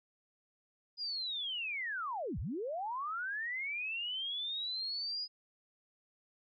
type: linear two-way sweep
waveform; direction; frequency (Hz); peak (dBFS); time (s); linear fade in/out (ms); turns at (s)
sine; down then up; 4978 to 46.25 to 4978; -35; 0.97-5.28; 50; 2.39
effects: MP3 96 kbps